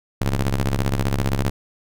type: ring-modulated tone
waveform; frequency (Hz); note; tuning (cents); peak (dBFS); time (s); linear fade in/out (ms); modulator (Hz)
sawtooth; 68.1; C#2; -30; -12; 0.21-1.5; 5; 41.6
effects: none